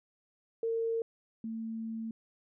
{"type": "tone pair in turn", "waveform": "sine", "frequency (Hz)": [455.8, 224.5], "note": ["A#4", "A3"], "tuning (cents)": [-39, 35], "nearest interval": "octave", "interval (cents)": 1226, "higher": "first", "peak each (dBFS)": [-29, -35], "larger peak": "first", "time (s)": [[0.63, 1.02], [1.44, 2.11]], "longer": "second", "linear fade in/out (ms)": 2, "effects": []}